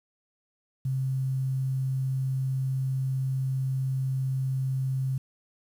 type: tone with quantisation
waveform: sine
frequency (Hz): 132.3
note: C3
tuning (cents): +20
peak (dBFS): -25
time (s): 0.85-5.18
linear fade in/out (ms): 5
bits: 9
effects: none